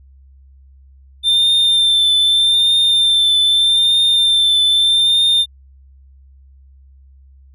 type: tone with vibrato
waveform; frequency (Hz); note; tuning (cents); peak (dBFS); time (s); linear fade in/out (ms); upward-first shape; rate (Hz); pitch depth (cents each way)
triangle; 3577; A7; +28; -9; 1.23-5.46; 50; triangle; 0.81; 32
effects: added 67 Hz sine -42 dBFS peak until 7.54 s